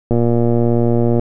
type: click train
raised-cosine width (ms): 2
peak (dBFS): -3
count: 129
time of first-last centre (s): 0.11-1.195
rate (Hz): 118
effects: none